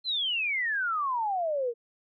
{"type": "exponential sweep", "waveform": "sine", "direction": "down", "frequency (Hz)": [4196, 454.2], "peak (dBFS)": -26, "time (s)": [0.04, 1.74], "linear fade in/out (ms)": 50, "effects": []}